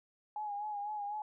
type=tone with vibrato; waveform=sine; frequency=830.6 Hz; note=G#5; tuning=in tune; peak=-36 dBFS; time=0.36-1.22 s; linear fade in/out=2 ms; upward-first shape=sine; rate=4 Hz; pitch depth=46 cents each way; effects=none